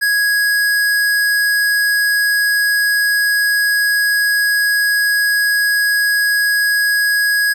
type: tone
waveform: square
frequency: 1661.2 Hz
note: G#6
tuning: in tune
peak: -13 dBFS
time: 0.01-7.54 s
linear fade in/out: 20 ms
effects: none